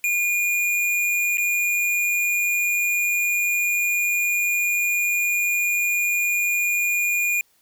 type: tone with dropouts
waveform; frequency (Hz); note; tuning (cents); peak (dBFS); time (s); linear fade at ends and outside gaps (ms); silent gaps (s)
square; 2429; D#7; -42; -20; 0.04-7.41; 1; 1.372-1.381
effects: white hiss -62 dBFS RMS until 7.61 s